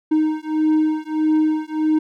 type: beating tone pair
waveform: triangle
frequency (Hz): 309.9 / 311.5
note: D#4 / D#4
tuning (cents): -7 / +2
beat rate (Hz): 1.6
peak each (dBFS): -17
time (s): 0.11-1.99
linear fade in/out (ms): 10
effects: none

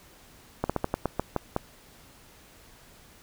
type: slowing click train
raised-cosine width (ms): 1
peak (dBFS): -11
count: 9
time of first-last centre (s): 0.64-1.564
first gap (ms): 56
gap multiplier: 1.2
effects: pink hiss -54 dBFS RMS until 3.22 s

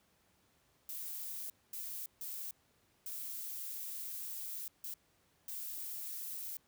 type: noise bursts at uneven times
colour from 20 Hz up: violet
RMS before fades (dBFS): -43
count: 6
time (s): 0.89-1.5 / 1.73-2.06 / 2.21-2.51 / 3.06-4.68 / 4.84-4.94 / 5.48-6.57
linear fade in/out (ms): 2
effects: pink hiss -72 dBFS RMS until 6.67 s + high-pass 60 Hz 12 dB/octave

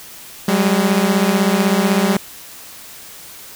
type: beating tone pair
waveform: sawtooth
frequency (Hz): 188.9 / 204.9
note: F#3 / G#3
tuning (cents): +36 / -23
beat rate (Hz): 16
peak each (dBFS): -12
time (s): 0.48-2.17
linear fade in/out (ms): 5
effects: white hiss -37 dBFS RMS until 3.55 s

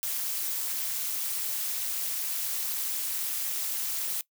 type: noise with amplitude modulation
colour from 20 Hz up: blue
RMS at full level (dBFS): -28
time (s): 0.03-4.21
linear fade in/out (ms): 0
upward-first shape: sine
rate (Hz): 244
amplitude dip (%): 75
effects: noise-tail reverb RT60 0.1 s tail -20 dB re dry

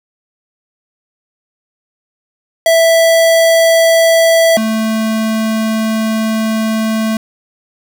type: tone pair in turn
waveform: square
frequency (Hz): 659.3 / 220.5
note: E5 / A3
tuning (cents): 0 / +4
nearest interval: octave + perfect fifth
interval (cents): 1896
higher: first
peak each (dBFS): -7 / -13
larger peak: first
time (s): 2.66-4.57 / 4.57-7.17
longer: second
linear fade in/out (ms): 2
effects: none

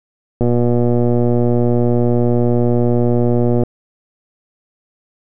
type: click train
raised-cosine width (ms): 2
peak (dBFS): -3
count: 388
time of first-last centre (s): 0.41-3.635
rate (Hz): 120
effects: none

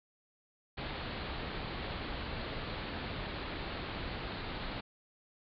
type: low-pass noise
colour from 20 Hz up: pink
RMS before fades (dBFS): -40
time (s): 0.77-4.81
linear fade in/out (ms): 10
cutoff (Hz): 4500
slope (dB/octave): 96
effects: none

